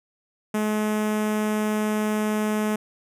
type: tone with notch filter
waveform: sawtooth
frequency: 213.2 Hz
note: G#3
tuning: 46 cents sharp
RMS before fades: -24 dBFS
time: 0.54-2.76 s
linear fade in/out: 5 ms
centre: 4300 Hz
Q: 1.1
effects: resampled to 32000 Hz